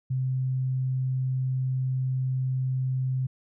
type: tone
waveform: sine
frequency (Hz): 130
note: C3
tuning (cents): -11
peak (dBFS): -24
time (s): 0.1-3.27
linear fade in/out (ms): 10
effects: none